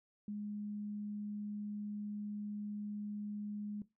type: tone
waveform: sine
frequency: 207.7 Hz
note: G#3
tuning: in tune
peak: -39 dBFS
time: 0.28-3.82 s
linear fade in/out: 2 ms
effects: noise-tail reverb RT60 0.2 s tail -17 dB re dry